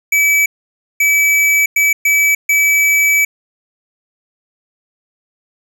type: tone bursts at uneven times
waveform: square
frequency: 2296 Hz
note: D7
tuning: 40 cents flat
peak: -10 dBFS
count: 5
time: 0.12-0.46 / 1-1.66 / 1.76-1.93 / 2.05-2.35 / 2.49-3.25 s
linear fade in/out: 5 ms
effects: none